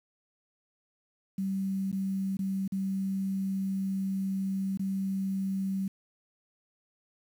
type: tone with dropouts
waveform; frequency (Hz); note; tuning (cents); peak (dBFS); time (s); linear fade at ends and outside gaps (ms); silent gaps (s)
sine; 192.9; G3; -28; -28; 1.38-5.88; 5; 1.916-1.926 / 2.37-2.39 / 2.678-2.721 / 4.774-4.794
effects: 9-bit

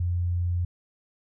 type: tone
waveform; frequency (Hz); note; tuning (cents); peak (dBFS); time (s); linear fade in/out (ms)
sine; 87.8; F2; +10; -23; 0-0.65; 5
effects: none

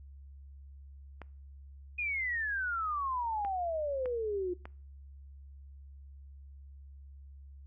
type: clicks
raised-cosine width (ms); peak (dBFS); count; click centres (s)
0.5; -29; 4; 1.217 / 3.449 / 4.058 / 4.655
type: exponential sweep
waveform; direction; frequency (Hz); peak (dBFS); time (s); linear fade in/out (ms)
sine; down; 2489 to 349.2; -31; 1.98-4.54; 10
effects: noise-tail reverb RT60 0.5 s tail -24 dB re dry + added 69 Hz sine -48 dBFS peak until 7.66 s

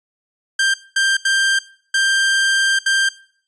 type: tone bursts at uneven times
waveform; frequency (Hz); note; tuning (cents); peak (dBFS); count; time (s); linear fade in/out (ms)
sawtooth; 1582; G6; +15; -10; 5; 0.59-0.74 / 0.96-1.17 / 1.25-1.59 / 1.94-2.79 / 2.86-3.09; 5
effects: noise-tail reverb RT60 0.6 s tail -21 dB re dry + resampled to 22050 Hz

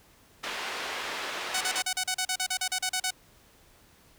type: band-pass noise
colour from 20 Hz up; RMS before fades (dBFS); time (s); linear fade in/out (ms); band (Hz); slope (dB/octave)
white; -35; 0.43-1.82; 10; 390 to 2900; 12
type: tone bursts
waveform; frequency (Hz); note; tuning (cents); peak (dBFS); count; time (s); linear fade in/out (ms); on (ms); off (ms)
5% pulse; 745; F#5; +12; -15; 15; 1.54-3.107; 5; 69; 38
effects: pink hiss -59 dBFS RMS until 4.18 s

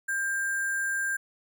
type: tone with sample-and-hold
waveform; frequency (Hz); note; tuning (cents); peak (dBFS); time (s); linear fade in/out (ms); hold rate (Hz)
sine; 1594; G6; +28; -26; 0.08-1.17; 10; 8820
effects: none

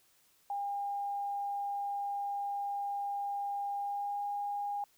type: tone with pitch glide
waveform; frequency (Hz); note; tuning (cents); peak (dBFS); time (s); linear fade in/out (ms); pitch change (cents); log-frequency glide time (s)
sine; 806 to 814; G5 to G#5; +48 to -35; -33; 0.5-4.84; 2; +17; 3.76-4.22
effects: white hiss -68 dBFS RMS until 4.97 s

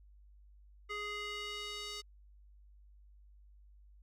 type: tone with band-pass filter sweep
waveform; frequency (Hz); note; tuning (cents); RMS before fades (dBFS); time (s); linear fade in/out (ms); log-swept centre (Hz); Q
square; 415.3; G#4; 0; -42; 0.89-2.02; 20; 1900 to 4500; 1.6
effects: added 50 Hz sine -57 dBFS peak until 4.02 s

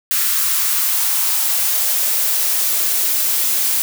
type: noise with high-pass filter sweep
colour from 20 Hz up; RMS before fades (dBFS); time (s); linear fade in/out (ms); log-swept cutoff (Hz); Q
blue; -17; 0.11-3.82; 0; 1400 to 230; 1.9
effects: none

